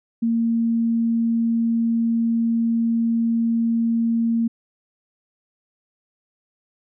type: tone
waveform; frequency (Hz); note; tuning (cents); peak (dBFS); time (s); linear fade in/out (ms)
sine; 230; A#3; -23; -17; 0.22-4.48; 10
effects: none